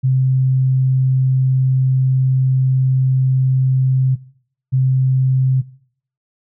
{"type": "tone pair in turn", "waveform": "sine", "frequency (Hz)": [130.81, 130.81], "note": ["C3", "C3"], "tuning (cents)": [0, 0], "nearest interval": "unison", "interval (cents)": 0, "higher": "neither", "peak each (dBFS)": -11, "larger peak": "neither", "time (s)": [[0.03, 4.16], [4.72, 5.62]], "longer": "first", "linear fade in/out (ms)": 20, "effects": ["noise-tail reverb RT60 0.6 s tail -20 dB re dry"]}